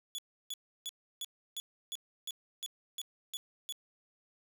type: tone bursts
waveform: sawtooth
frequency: 3412 Hz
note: G#7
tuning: 46 cents sharp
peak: -34 dBFS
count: 11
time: 0.15-3.724 s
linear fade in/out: 0 ms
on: 34 ms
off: 320 ms
effects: none